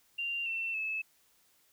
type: tone with pitch steps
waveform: sine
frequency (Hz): 2779 / 2691 / 2605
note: F7 / E7 / E7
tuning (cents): -9 / +35 / -21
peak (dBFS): -32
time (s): 0.18-1.02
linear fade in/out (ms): 10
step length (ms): 280
effects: white hiss -68 dBFS RMS until 1.72 s